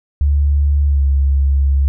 sine tone with pitch glide, 71.8 to 68.99 Hz, D2 to C#2, -39 to -8 cents, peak -10 dBFS, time 0.21-1.88 s, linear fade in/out 0 ms, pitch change -69 cents, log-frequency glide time 0.87-1.03 s, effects none

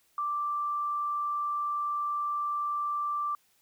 sine tone, 1174.7 Hz, D6, in tune, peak -28 dBFS, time 0.18-3.35 s, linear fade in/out 2 ms, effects white hiss -68 dBFS RMS until 3.61 s

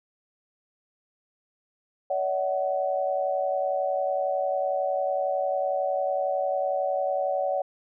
sine tone cluster, 570 / 641 / 748 Hz, C#5 / E5 / F#5, +48 / -49 / +19 cents, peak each -26 / -32 / -28 dBFS, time 2.1-7.62 s, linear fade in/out 5 ms, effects none

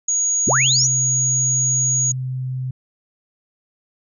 sine tone, 6700 Hz, G#8, 14 cents sharp, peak -16 dBFS, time 0.08-2.12 s, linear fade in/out 5 ms
sine linear sweep, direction up, 92.5 to 6200 Hz, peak -16 dBFS, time 0.47-0.87 s, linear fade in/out 5 ms
sine tone with pitch glide, 130.6 to 128.95 Hz, C3 to C3, -3 to -25 cents, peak -22 dBFS, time 0.48-2.71 s, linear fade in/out 5 ms, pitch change -22 cents, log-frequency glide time 0.62-1.06 s
effects none

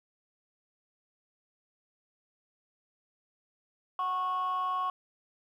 sine tone pair together, 741.4 / 1100 Hz, F#5 / C#6, +3 / -14 cents, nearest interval perfect fifth, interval 683 cents, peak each -34 / -27 dBFS, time 3.99-4.9 s, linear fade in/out 2 ms, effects tanh soft clip ceiling -26 dBFS + 11-bit

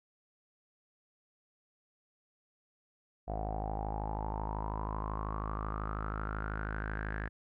sawtooth tone with low-pass filter sweep, 52.8 Hz, G#1, 29 cents sharp, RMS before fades -37 dBFS, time 3.27-7.29 s, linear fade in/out 20 ms, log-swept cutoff 710 to 1700 Hz, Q 9.1, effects none

